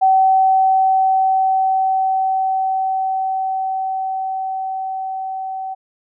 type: tone with level ramp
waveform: sine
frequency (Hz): 763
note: G5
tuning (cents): -47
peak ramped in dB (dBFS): -9 to -23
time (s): 0.01-5.75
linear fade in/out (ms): 20
effects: none